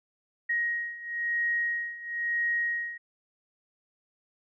sine beating tone pair, 1883 / 1884 Hz, A#6 / A#6, +17 / +18 cents, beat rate 1 Hz, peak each -32 / -29 dBFS, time 0.49-2.98 s, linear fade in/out 10 ms, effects none

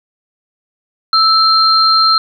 sine tone pair together, 1315 / 4175 Hz, E6 / C8, -5 / -5 cents, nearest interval octave + minor sixth, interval 2000 cents, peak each -10 dBFS, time 1.13-2.18 s, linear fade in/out 2 ms, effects 7-bit

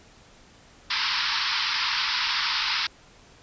white band-pass noise, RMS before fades -26 dBFS, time 0.9-2.87 s, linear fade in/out 5 ms, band 880 to 5300 Hz, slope 96 dB/octave, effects pink hiss -53 dBFS RMS until 3.42 s + resampled to 16000 Hz

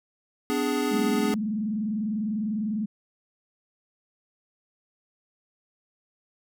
square chord, G# diminished, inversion first, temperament equal with one note detuned, 251.3 / 293.7 / 415.3 Hz, B3 / D4 / G#4, +30 / 0 / 0 cents, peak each -29 dBFS, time 0.5-1.34 s, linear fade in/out 0 ms
sine tone with vibrato, 213.2 Hz, G#3, 46 cents sharp, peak -25 dBFS, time 0.91-2.86 s, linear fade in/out 10 ms, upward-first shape square, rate 20 Hz, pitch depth 99 cents each way
effects none

